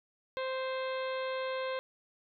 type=harmonic tone with a mistuned harmonic; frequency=522 Hz; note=C5; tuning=4 cents flat; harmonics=1 / 2 / 3 / 4 / 5 / 6 / 7 / 8; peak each=-34 / -40 / -44 / -46 / -48 / -50 / -51 / -52 dBFS; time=0.37-1.79 s; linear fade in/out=0 ms; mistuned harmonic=6; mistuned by=+57 cents; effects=none